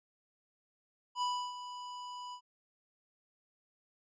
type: tone with ADSR envelope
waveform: square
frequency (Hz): 987.8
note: B5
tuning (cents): 0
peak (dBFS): -31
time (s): 1.15-2.41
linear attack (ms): 68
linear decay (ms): 310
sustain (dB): -12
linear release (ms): 77
effects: resampled to 16000 Hz